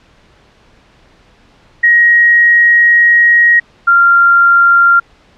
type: tone pair in turn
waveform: sine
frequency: 1889 / 1386.7 Hz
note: A#6 / F6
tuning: +22 / -13 cents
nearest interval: perfect fourth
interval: 535 cents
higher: first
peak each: -4 dBFS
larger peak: neither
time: 1.83-3.6 / 3.87-5 s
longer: first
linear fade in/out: 10 ms
effects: pink hiss -47 dBFS RMS until 5.37 s + low-pass 4000 Hz 12 dB/octave